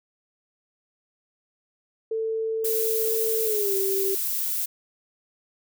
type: tone with pitch glide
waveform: sine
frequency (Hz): 445.2 to 389.8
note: A4 to G4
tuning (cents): +20 to -10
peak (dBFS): -24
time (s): 2.11-4.15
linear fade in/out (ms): 5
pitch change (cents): -230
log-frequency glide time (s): 3.44-3.75
type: noise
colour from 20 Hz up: violet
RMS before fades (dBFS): -27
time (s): 2.64-4.66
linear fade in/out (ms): 10
effects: none